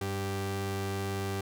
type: tone pair together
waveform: sawtooth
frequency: 97.9 / 195.8 Hz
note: G2 / G3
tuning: -2 / -2 cents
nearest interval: octave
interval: 1200 cents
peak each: -29 / -29 dBFS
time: 0.01-1.41 s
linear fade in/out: 5 ms
effects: none